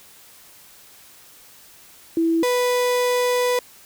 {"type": "tone pair in turn", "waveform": ["sine", "35% pulse"], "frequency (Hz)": [329.6, 493.8], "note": ["E4", "B4"], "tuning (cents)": [0, 0], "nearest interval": "perfect fifth", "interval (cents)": 700, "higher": "second", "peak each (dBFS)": -16, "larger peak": "neither", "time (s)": [[2.17, 2.43], [2.43, 3.59]], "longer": "second", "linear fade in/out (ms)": 2, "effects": ["white hiss -48 dBFS RMS until 3.85 s"]}